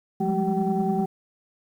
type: tone cluster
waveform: sine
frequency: 177.7 / 199.1 / 209.1 / 384.7 / 766 Hz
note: F3 / G3 / G#3 / G4 / G5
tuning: +30 / +27 / +12 / -33 / -40 cents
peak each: -27 dBFS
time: 0.2-1.06 s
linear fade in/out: 10 ms
effects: tanh soft clip ceiling -13 dBFS + 9-bit